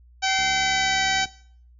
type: harmonic tone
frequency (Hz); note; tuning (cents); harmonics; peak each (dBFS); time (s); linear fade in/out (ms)
767; G5; -38; 1 / 2 / 3 / 4 / 5 / 6 / 7 / 8 / 9; -24 / -27 / -29 / -30 / -31 / -32 / -32 / -33 / -34; 0.22-1.26; 20
type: tone with pitch glide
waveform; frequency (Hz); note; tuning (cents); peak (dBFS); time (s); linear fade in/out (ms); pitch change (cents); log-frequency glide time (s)
sine; 2087 to 1958.5; C7 to B6; -5 to -15; -29; 0.25-1.24; 50; -110; 0.4-1.07
type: click train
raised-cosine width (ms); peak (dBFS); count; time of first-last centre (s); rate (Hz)
3; -30; 61; 0.39-1.257; 69.2
effects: noise-tail reverb RT60 0.5 s tail -18 dB re dry + added 60 Hz sine -49 dBFS peak until 1.79 s